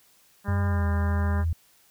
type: harmonic tone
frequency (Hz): 201.5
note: G3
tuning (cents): +48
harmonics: 1 / 2 / 3 / 4 / 5 / 6 / 7 / 8 / 9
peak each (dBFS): -31 / -40 / -40 / -41 / -39 / -42 / -43 / -40 / -45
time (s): 0.44-1.45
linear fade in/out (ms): 50
type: tone with pitch glide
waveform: sine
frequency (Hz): 92.5 to 82.41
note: F#2 to E2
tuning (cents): 0 to 0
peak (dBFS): -22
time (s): 0.48-1.53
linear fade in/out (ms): 5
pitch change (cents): -200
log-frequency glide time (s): 0.63-0.87
effects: white hiss -60 dBFS RMS until 1.9 s